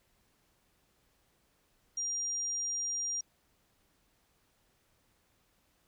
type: tone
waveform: sine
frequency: 5700 Hz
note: F8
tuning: 34 cents sharp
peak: -32 dBFS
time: 1.97-3.21 s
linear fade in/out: 5 ms
effects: pink hiss -72 dBFS RMS until 5.87 s